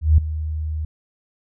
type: tone with ADSR envelope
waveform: sine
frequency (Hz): 77.6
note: D#2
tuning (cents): -4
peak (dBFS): -7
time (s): 0.01-0.85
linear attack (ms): 170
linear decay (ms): 4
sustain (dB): -15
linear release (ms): 4
effects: none